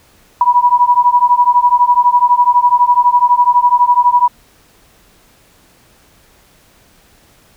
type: beating tone pair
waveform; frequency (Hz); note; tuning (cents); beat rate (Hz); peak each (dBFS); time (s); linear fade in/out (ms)
sine; 970 / 982; B5 / B5; -31 / -10; 12; -10; 0.41-4.28; 2
effects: pink hiss -49 dBFS RMS until 7.56 s